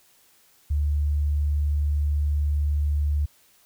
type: tone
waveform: sine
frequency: 73.42 Hz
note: D2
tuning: in tune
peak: -20 dBFS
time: 0.7-3.26 s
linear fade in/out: 10 ms
effects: white hiss -59 dBFS RMS until 3.65 s